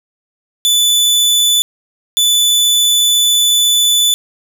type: tone bursts at uneven times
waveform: sawtooth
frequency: 3486 Hz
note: A7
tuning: 17 cents flat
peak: -6 dBFS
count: 2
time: 0.65-1.62 / 2.17-4.14 s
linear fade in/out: 0 ms
effects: none